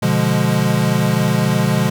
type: chord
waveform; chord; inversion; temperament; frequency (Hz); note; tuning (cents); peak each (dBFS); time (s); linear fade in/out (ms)
square; B diminished seventh; none; equal; 123.47 / 146.83 / 174.61 / 207.7; B2 / D3 / F3 / Ab3; 0 / 0 / 0 / 0; -20; 0.02-1.9; 10
effects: none